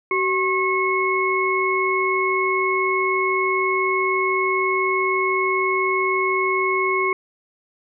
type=tone cluster; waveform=sine; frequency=379 / 1080 / 2186 Hz; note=F#4 / C#6 / C#7; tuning=+42 / -45 / -25 cents; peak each=-22 dBFS; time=0.11-7.13 s; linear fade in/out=2 ms; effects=none